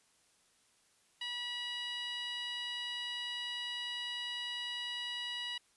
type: tone with band-pass filter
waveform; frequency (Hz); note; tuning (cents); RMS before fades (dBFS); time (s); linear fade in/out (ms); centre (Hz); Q
15% pulse; 970; B5; -31; -40; 1.21-5.58; 5; 3200; 1.9
effects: white hiss -70 dBFS RMS until 5.76 s + resampled to 24000 Hz